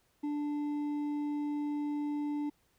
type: tone with hard clipping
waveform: triangle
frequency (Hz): 293.7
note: D4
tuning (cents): 0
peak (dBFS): -33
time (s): 0.23-2.5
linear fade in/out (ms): 10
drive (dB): 8
effects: pink hiss -72 dBFS RMS until 2.78 s